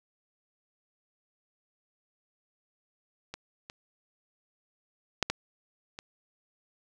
clicks, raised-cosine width 0.2 ms, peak -21 / -25 / -7 / -11 / -23 dBFS, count 5, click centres 3.34 / 3.699 / 5.227 / 5.3 / 5.989 s, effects none

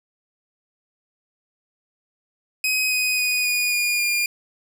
sawtooth tone with pitch steps, 2525 / 2502 / 2479 / 2456 / 2433 / 2411 Hz, D#7 / D#7 / D#7 / D#7 / D#7 / D7, +25 / +9 / -7 / -23 / -39 / +45 cents, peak -16 dBFS, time 2.64-4.26 s, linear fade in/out 2 ms, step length 270 ms, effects none

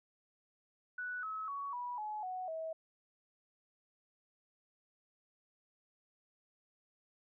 sine tone with pitch steps, 1480 / 1288.4 / 1121.6 / 976.4 / 850 / 740 / 644.2 Hz, F#6 / E6 / C#6 / B5 / G#5 / F#5 / E5, 0 / -40 / +20 / -20 / +40 / 0 / -40 cents, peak -38 dBFS, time 0.98-2.73 s, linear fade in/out 5 ms, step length 250 ms, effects none

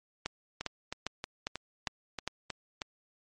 two click trains, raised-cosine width 0.2 ms, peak -18 / -15 dBFS, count 8 / 6, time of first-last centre 0.61-2.818 / 0.26-2.276 s, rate 3.17 / 2.48 Hz, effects MP3 48 kbps

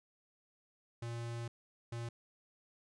square tone bursts at uneven times, 117.4 Hz, A#2, 13 cents sharp, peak -40 dBFS, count 2, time 1.02-1.48 / 1.92-2.09 s, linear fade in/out 5 ms, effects resampled to 22050 Hz + 13-bit

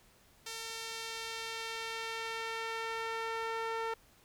sawtooth tone with band-pass filter sweep, 452.3 Hz, A4, 48 cents sharp, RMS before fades -39 dBFS, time 0.46-3.94 s, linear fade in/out 5 ms, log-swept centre 5800 to 1100 Hz, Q 0.77, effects pink hiss -64 dBFS RMS until 4.24 s

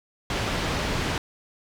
pink low-pass noise, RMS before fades -27 dBFS, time 0.3-1.18 s, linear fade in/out 2 ms, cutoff 4700 Hz, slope 12 dB/octave, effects none

